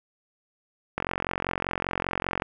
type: click train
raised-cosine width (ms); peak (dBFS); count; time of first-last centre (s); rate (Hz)
0.5; -11; 66; 0.98-2.421; 45.1
effects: none